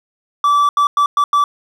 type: tone bursts at uneven times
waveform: triangle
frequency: 1158 Hz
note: D6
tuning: 25 cents flat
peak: -8 dBFS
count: 5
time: 0.44-0.69 / 0.77-0.87 / 0.97-1.06 / 1.17-1.24 / 1.33-1.44 s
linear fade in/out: 2 ms
effects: none